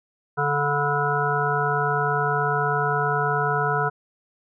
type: harmonic tone with a mistuned harmonic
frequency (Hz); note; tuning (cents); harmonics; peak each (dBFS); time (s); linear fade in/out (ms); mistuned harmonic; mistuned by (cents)
145.1; D3; -21; 1 / 3 / 5 / 7 / 9 / 10; -27 / -27 / -27 / -27 / -27 / -27; 0.37-3.9; 20; 7; -45
effects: none